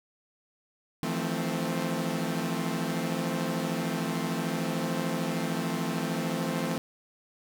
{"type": "chord", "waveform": "sawtooth", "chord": "F major seventh", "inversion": "third", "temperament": "equal with one note detuned", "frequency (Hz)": [161.24, 174.61, 220, 261.6], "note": ["E3", "F3", "A3", "C4"], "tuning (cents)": [-38, 0, 0, 0], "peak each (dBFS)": -30, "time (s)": [1.03, 6.78], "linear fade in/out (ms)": 0, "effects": []}